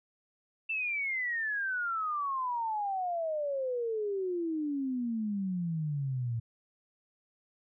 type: exponential sweep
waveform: sine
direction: down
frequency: 2686 to 112.9 Hz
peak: -30 dBFS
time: 0.69-6.4 s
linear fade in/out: 10 ms
effects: none